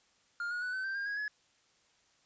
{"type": "tone with pitch steps", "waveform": "triangle", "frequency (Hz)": [1408, 1445.9, 1484.8, 1524.8, 1565.9, 1608.1, 1651.4, 1695.8], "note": ["F6", "F#6", "F#6", "G6", "G6", "G6", "G#6", "G#6"], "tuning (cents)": [14, -40, 6, -48, -2, 44, -10, 36], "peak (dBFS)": -32, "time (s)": [0.4, 1.28], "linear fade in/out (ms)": 2, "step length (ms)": 110, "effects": ["white hiss -69 dBFS RMS until 2.25 s", "resampled to 16000 Hz"]}